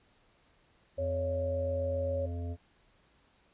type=harmonic tone; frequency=86 Hz; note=F2; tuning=26 cents flat; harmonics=1 / 3 / 5 / 7 / 8; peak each=-34 / -44 / -48 / -51 / -52 dBFS; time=0.97-2.57 s; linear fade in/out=50 ms
type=tone; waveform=sine; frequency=554.4 Hz; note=C#5; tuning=in tune; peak=-31 dBFS; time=0.98-2.26 s; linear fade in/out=5 ms
effects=pink hiss -67 dBFS RMS until 3.53 s + resampled to 8000 Hz